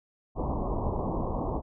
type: low-pass noise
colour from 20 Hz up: pink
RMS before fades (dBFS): -30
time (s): 0.35-1.62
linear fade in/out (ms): 50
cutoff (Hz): 1100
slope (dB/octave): 96
effects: none